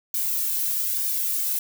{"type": "noise with flanger", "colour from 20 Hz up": "violet", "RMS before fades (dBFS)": -25, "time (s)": [0.14, 1.59], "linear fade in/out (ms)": 2, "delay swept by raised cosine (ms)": [1.5, 2.15], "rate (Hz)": 1.1, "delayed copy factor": -0.65, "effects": []}